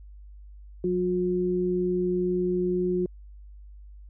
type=tone pair together; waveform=sine; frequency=181.94 / 359.9 Hz; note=F#3 / F#4; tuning=-29 / -48 cents; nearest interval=octave; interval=1181 cents; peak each=-28 / -24 dBFS; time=0.84-3.06 s; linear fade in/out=2 ms; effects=added 50 Hz sine -43 dBFS peak until 4.09 s